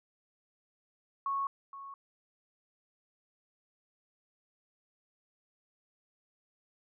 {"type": "tone with echo", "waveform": "sine", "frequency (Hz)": 1103, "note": "C#6", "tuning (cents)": -9, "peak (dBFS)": -30, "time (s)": [1.26, 1.47], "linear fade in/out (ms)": 2, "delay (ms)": 470, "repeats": 1, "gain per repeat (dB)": -13, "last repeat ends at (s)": 1.94, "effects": []}